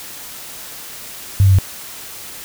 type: tone with pitch steps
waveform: sine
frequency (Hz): 98 / 96.26 / 94.55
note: G2 / G2 / F#2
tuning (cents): 0 / -31 / +38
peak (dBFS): -7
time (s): 1.4-1.586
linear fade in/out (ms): 0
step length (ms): 62
effects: white hiss -33 dBFS RMS until 2.44 s